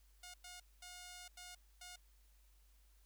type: tone bursts at uneven times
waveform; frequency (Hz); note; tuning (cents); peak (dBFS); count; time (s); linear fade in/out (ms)
5% pulse; 718; F5; +48; -40; 5; 0.23-0.34 / 0.44-0.6 / 0.82-1.28 / 1.37-1.55 / 1.81-1.96; 5
effects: added 50 Hz sine -65 dBFS peak until 3.05 s + white hiss -75 dBFS RMS until 3.05 s